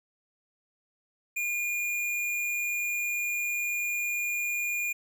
sine tone with hard clipping, 2423 Hz, D#7, 47 cents flat, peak -29 dBFS, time 1.36-4.93 s, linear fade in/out 10 ms, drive 15 dB, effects none

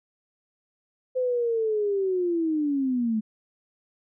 sine linear sweep, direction down, 515 to 212.3 Hz, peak -22 dBFS, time 1.15-3.21 s, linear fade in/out 20 ms, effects none

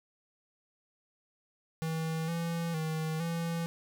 square tone with pitch steps, 161.1 / 167.9 / 158.4 / 167.5 Hz, E3 / E3 / D#3 / E3, -39 / +32 / +31 / +28 cents, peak -32 dBFS, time 1.82-3.66 s, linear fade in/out 0 ms, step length 460 ms, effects 12-bit

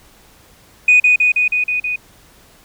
sine tone with echo, 2481 Hz, D#7, 6 cents flat, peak -5 dBFS, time 0.88-1 s, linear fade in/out 5 ms, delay 160 ms, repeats 6, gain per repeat -2 dB, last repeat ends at 1.96 s, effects tanh soft clip ceiling -3 dBFS + pink hiss -48 dBFS RMS until 2.64 s

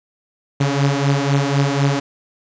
sawtooth beating tone pair, 138.59 / 142.59 Hz, C#3 / C#3, 0 / +49 cents, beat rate 4 Hz, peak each -13 / -15 dBFS, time 0.6-2 s, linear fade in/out 10 ms, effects resampled to 16000 Hz + 7-bit

